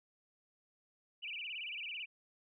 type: tone with vibrato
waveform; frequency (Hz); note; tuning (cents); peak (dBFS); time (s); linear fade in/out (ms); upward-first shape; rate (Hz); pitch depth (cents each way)
sine; 2637; E7; 0; -40; 1.22-2.06; 20; sine; 18; 230
effects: none